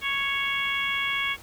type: harmonic tone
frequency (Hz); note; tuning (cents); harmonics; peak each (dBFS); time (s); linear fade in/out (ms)
554.4; C#5; 0; 2 / 3 / 4 / 5 / 6; -33 / -33 / -27 / -33 / -32; 0.01-1.37; 50
effects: pink hiss -48 dBFS RMS until 1.42 s